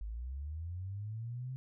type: linear sweep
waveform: sine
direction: up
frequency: 49.68 to 132.1 Hz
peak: -38 dBFS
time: 0.01-1.56 s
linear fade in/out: 0 ms
effects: none